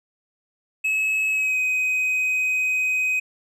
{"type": "tone with pitch glide", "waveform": "triangle", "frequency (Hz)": [2577, 2515], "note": ["E7", "D#7"], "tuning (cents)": [-40, 18], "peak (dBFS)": -18, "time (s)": [0.84, 3.2], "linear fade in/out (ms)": 10, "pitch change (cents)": -42, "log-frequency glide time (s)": [1.3, 1.58], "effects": []}